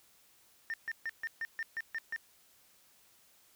sine tone bursts, 1811 Hz, A6, 49 cents sharp, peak -32 dBFS, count 9, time 0.7-2.162 s, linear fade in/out 0 ms, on 38 ms, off 140 ms, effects tanh soft clip ceiling -32 dBFS + white hiss -65 dBFS RMS until 3.55 s

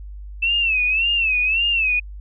sine tone with vibrato, 2637 Hz, E7, in tune, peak -16 dBFS, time 0.42-2 s, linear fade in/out 10 ms, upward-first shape sine, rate 1.8 Hz, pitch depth 120 cents each way, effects added 50 Hz sine -32 dBFS peak until 2.2 s

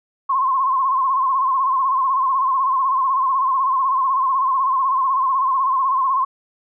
sine tone with vibrato, 1059 Hz, C6, 21 cents sharp, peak -15 dBFS, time 0.29-6.25 s, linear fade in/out 10 ms, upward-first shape sine, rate 16 Hz, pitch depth 78 cents each way, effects none

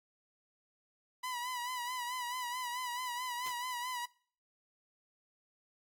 sawtooth tone with vibrato, 987.8 Hz, B5, in tune, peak -33 dBFS, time 1.23-4.06 s, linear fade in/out 10 ms, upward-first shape sine, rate 4.6 Hz, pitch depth 57 cents each way
white noise with exponential decay, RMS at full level -42 dBFS, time 3.46-3.6 s, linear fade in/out 2 ms, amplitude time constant 29 ms
effects noise-tail reverb RT60 0.5 s tail -23 dB re dry + AAC 64 kbps

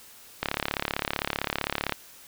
click train, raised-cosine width 0.3 ms, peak -9 dBFS, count 54, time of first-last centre 0.43-1.923 s, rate 35.5 Hz, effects white hiss -50 dBFS RMS until 2.27 s

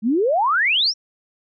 sine exponential sweep, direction up, 202.1 to 5770 Hz, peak -15 dBFS, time 0.02-0.94 s, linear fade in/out 50 ms, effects none

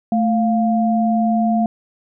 sine tone pair together, 220.2 / 700.1 Hz, A3 / F5, +2 / +4 cents, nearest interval octave + minor sixth, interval 2002 cents, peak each -15 / -19 dBFS, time 0.12-1.66 s, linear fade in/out 2 ms, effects none

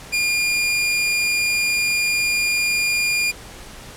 sawtooth tone, 2415 Hz, D7, 48 cents sharp, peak -14 dBFS, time 0.12-3.32 s, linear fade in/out 20 ms, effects pink hiss -39 dBFS RMS until 3.96 s + low-pass 11000 Hz 12 dB/octave

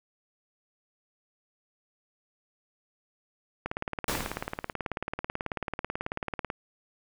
click train, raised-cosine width 0.5 ms, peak -16 dBFS, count 53, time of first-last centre 3.66-6.502 s, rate 18.3 Hz
pink noise with exponential decay, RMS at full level -28 dBFS, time 4.08-4.73 s, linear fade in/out 2 ms, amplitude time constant 140 ms
effects none

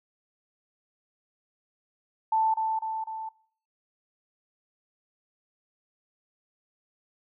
sine tone with echo, 883 Hz, A5, 6 cents sharp, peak -21 dBFS, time 2.32-2.54 s, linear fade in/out 5 ms, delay 250 ms, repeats 3, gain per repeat -4 dB, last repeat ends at 3.29 s, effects noise-tail reverb RT60 0.5 s tail -21 dB re dry

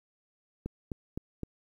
click train, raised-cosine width 3 ms, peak -22 dBFS, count 4, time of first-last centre 0.66-1.433 s, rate 3.88 Hz, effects 10-bit

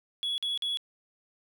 triangle tone bursts, 3371 Hz, G#7, 25 cents sharp, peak -26 dBFS, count 3, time 0.23-0.772 s, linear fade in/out 0 ms, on 150 ms, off 46 ms, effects tanh soft clip ceiling -22 dBFS + 11-bit

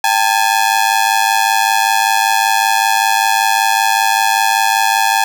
sawtooth ring-modulated tone, 841 Hz, G#5, 22 cents sharp, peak -4 dBFS, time 0.04-5.24 s, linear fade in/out 0 ms, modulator 52.6 Hz, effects 7-bit

